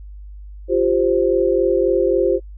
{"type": "chord", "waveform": "sine", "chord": "F suspended second", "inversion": "none", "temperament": "just", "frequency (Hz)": [349.2, 392.9, 523.8], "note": ["F4", "G4", "C5"], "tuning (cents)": [0, 4, 2], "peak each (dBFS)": -18, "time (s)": [0.68, 2.4], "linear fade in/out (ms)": 50, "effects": ["noise-tail reverb RT60 0.1 s tail -26 dB re dry", "added 50 Hz sine -33 dBFS peak until 2.57 s"]}